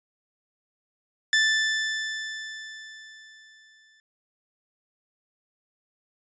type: tone with exponential decay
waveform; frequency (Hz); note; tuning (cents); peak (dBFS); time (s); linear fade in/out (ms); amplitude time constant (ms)
sawtooth; 1760; A6; 0; -14; 1.33-4; 1; 580
effects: resampled to 16000 Hz